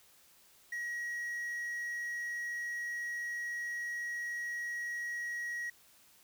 triangle tone with quantisation, 1903 Hz, A#6, 35 cents sharp, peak -34 dBFS, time 0.72-5.7 s, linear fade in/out 5 ms, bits 10, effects white hiss -63 dBFS RMS until 6.23 s

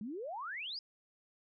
sine exponential sweep, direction up, 196.3 to 5170 Hz, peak -39 dBFS, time 0.01-0.79 s, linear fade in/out 2 ms, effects none

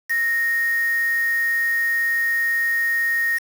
sine tone with quantisation, 1859 Hz, A#6, 5 cents flat, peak -18 dBFS, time 0.09-3.39 s, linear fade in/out 20 ms, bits 5, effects none

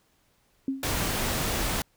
sine tone with exponential decay, 268.7 Hz, C4, 46 cents sharp, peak -22 dBFS, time 0.68-0.97 s, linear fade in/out 2 ms, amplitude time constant 61 ms
pink noise, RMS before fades -28 dBFS, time 0.83-1.82 s, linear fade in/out 2 ms
effects pink hiss -67 dBFS RMS until 1.96 s

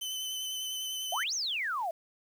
sawtooth tone with vibrato, 3041 Hz, F#7, 47 cents sharp, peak -31 dBFS, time 0.01-1.24 s, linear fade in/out 10 ms, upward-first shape sine, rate 10 Hz, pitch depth 19 cents each way
sine exponential two-way sweep, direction up then down, 628 to 6645 to 628 Hz, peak -30 dBFS, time 1.12-1.91 s, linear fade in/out 5 ms, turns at 1.34 s
effects 9-bit

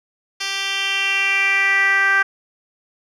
10% pulse tone with band-pass filter sweep, 392 Hz, G4, in tune, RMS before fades -18 dBFS, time 0.4-2.23 s, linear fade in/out 10 ms, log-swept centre 4000 to 1600 Hz, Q 4.2, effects none

